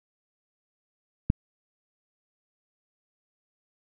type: click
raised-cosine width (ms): 5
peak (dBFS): -8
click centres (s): 1.301
effects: none